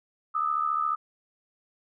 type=tone pair together; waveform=sine; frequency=1217.8 / 1292 Hz; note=D#6 / E6; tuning=-38 / -35 cents; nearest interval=minor second; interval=103 cents; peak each=-26 / -28 dBFS; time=0.34-0.96 s; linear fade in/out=20 ms; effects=none